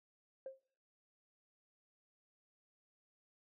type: tone with exponential decay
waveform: sine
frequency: 532 Hz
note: C5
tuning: 29 cents sharp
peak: -39 dBFS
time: 0.46-0.63 s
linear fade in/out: 2 ms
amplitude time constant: 35 ms
effects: noise-tail reverb RT60 0.6 s tail -26 dB re dry + tanh soft clip ceiling -38 dBFS